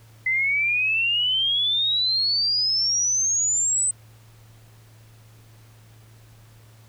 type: exponential sweep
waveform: sine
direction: up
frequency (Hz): 2032 to 8160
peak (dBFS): -19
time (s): 0.26-3.91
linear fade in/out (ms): 5
effects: added 111 Hz sine -48 dBFS peak until 6.88 s + pink hiss -56 dBFS RMS until 6.88 s